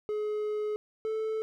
triangle tone pair in turn, 423.1 / 438.4 Hz, G#4 / A4, +32 / -6 cents, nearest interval minor second, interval 62 cents, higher second, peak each -27 dBFS, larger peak neither, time 0.09-0.76 / 1.05-1.42 s, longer first, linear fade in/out 0 ms, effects none

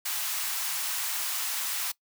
white high-pass noise, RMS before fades -31 dBFS, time 0.05-1.92 s, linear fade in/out 10 ms, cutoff 810 Hz, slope 24 dB/octave, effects noise-tail reverb RT60 0.1 s tail -21 dB re dry

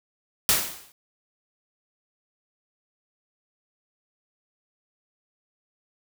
white noise with exponential decay, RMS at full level -17 dBFS, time 0.49-0.92 s, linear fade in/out 1 ms, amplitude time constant 92 ms, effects none

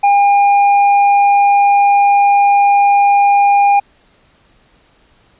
sine tone with tanh clipping, 807 Hz, G#5, 50 cents flat, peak -8 dBFS, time 0.03-3.8 s, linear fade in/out 10 ms, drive 7 dB, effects pink hiss -52 dBFS RMS until 5.39 s + resampled to 8000 Hz

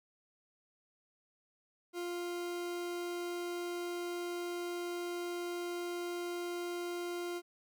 40% pulse tone, 349.8 Hz, F4, 3 cents sharp, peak -36 dBFS, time 1.93-7.42 s, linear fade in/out 50 ms, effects none

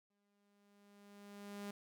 sawtooth tone with exponential growth, 202.9 Hz, G#3, 40 cents flat, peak -39 dBFS, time 0.1-1.71 s, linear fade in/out 5 ms, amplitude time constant 350 ms, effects none

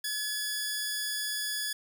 15% pulse tone pair together, 1702 / 4814 Hz, G#6 / D8, +42 / +42 cents, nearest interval octave + tritone, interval 1800 cents, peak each -27 / -28 dBFS, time 0.04-1.73 s, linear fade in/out 5 ms, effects none

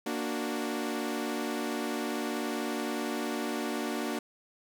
sawtooth chord, Bb augmented, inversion none, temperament equal, 233.1 / 293.7 / 370 Hz, Bb3 / D4 / F#4, 0 / 0 / 0 cents, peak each -31 / -31 / -33 dBFS, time 0.06-4.19 s, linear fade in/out 5 ms, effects none

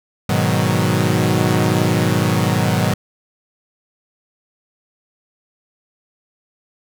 sawtooth chord, G# minor seventh, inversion none, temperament equal, 103.83 / 123.47 / 155.56 / 185 Hz, G#2 / B2 / D#3 / F#3, 0 / 0 / 0 / 0 cents, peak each -16 dBFS, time 0.29-2.94 s, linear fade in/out 5 ms, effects none

